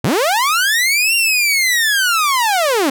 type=linear two-way sweep; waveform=sawtooth; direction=up then down; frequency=94.7 to 2790 to 253.7 Hz; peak=-9 dBFS; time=0.04-2.9 s; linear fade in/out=5 ms; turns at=1.15 s; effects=none